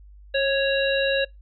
harmonic tone with a mistuned harmonic, 554 Hz, C#5, 1 cent flat, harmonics 1 / 3 / 5 / 7, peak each -21 / -26 / -28 / -29 dBFS, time 0.34-1.25 s, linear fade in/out 10 ms, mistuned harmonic 1, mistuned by -26 cents, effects noise-tail reverb RT60 0.2 s tail -26 dB re dry + added 50 Hz sine -44 dBFS peak until 1.41 s

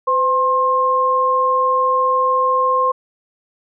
sine tone pair together, 510 / 1063.9 Hz, C5 / C6, -44 / +29 cents, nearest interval octave + minor second, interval 1273 cents, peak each -19 / -14 dBFS, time 0.07-2.92 s, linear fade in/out 10 ms, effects none

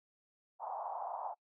pink band-pass noise, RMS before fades -41 dBFS, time 0.59-1.35 s, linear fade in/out 50 ms, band 690 to 970 Hz, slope 48 dB/octave, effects noise-tail reverb RT60 0.1 s tail -26 dB re dry

